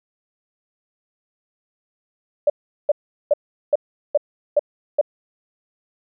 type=tone bursts; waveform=sine; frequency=587.3 Hz; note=D5; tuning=in tune; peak=-11 dBFS; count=7; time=2.47-5.013 s; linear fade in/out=5 ms; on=29 ms; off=390 ms; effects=none